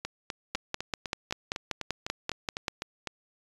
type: two click trains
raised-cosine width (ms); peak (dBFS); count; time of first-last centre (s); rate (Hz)
0.2; -16 / -12; 13 / 12; 0.05-3.073 / 0.55-2.682; 3.97 / 5.16
effects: resampled to 24000 Hz